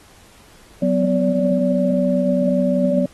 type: tone cluster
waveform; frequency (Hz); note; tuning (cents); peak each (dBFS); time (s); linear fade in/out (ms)
sine; 185.9 / 251.1 / 575; F#3 / B3 / D5; +8 / +29 / -37; -19; 0.82-3.06; 5
effects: pink hiss -49 dBFS RMS until 3.13 s + AAC 32 kbps